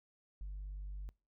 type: tone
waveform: sine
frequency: 49.05 Hz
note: G1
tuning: 2 cents sharp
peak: -39 dBFS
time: 0.41-1.09 s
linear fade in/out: 0 ms
effects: noise-tail reverb RT60 0.3 s tail -26 dB re dry + tanh soft clip ceiling -39 dBFS